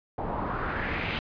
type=noise with low-pass filter sweep; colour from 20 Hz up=pink; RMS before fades=-31 dBFS; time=0.18-1.19 s; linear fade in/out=2 ms; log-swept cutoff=770 to 2900 Hz; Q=2.7; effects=resampled to 11025 Hz